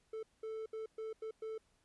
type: tone bursts at uneven times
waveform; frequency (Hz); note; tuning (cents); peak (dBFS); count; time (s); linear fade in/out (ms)
triangle; 440.6; A4; +2; -38; 6; 0.13-0.23 / 0.43-0.66 / 0.73-0.86 / 0.98-1.13 / 1.22-1.31 / 1.42-1.58; 5
effects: pink hiss -75 dBFS RMS until 1.84 s + resampled to 24000 Hz